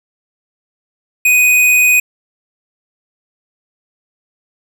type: tone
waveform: square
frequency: 2492 Hz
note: D#7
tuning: 2 cents sharp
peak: -8 dBFS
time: 1.25-2 s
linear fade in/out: 5 ms
effects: none